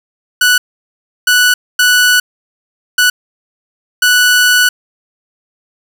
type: tone bursts at uneven times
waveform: sawtooth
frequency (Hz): 1480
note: F#6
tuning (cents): 0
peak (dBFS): -3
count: 5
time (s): 0.41-0.58 / 1.27-1.54 / 1.79-2.2 / 2.98-3.1 / 4.02-4.69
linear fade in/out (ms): 5
effects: none